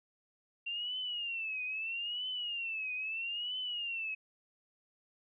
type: tone with vibrato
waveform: sine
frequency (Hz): 2751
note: F7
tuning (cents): -27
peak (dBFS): -35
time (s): 0.66-4.15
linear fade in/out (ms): 10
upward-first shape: triangle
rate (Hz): 0.77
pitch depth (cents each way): 180
effects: none